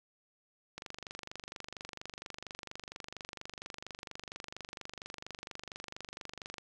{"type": "click train", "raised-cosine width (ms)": 0.2, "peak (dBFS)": -25, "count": 142, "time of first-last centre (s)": [0.78, 6.582], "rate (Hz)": 24.3, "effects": []}